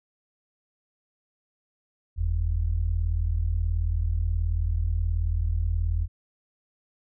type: tone pair together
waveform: sine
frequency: 44.72 / 83.3 Hz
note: F1 / E2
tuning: +42 / +19 cents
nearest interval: major seventh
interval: 1077 cents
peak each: -25 / -25 dBFS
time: 2.16-6.08 s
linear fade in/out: 50 ms
effects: none